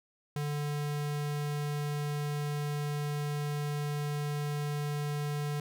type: tone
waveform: square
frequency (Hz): 146.83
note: D3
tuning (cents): 0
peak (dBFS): -32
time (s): 0.36-5.6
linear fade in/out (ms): 2
effects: none